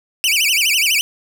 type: tone with vibrato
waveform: sawtooth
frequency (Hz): 2629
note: E7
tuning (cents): -5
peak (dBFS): -10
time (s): 0.24-1.01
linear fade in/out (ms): 0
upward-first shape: sine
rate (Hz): 12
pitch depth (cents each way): 270
effects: none